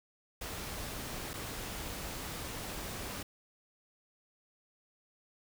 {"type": "noise with dropouts", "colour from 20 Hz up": "pink", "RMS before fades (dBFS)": -41, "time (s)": [0.41, 3.23], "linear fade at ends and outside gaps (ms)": 5, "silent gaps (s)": [1.334, 1.338], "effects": []}